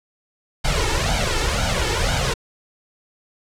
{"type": "noise with flanger", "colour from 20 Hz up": "pink", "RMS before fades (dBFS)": -20, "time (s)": [0.64, 2.34], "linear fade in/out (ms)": 10, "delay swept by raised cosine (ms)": [1.3, 2.3], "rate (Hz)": 2, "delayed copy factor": 0.85, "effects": ["low-pass 7000 Hz 12 dB/octave"]}